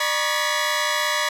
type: tone cluster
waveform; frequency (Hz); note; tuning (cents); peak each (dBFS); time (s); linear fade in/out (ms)
20% pulse; 601 / 961 / 1111 / 1695 / 1977; D5 / B5 / C#6 / G#6 / B6; +40 / -48 / +4 / +35 / +1; -22; 0-1.29; 5
effects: low-pass 11000 Hz 12 dB/octave